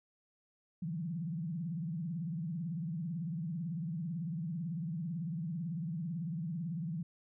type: tone with vibrato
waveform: sine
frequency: 165.7 Hz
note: E3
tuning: 9 cents sharp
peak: -35 dBFS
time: 0.82-7.03 s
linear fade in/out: 5 ms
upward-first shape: triangle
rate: 18 Hz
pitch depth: 240 cents each way
effects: none